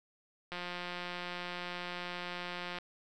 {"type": "click train", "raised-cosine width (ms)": 0.3, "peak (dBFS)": -24, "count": 402, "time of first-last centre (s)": [0.52, 2.786], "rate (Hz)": 177, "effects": []}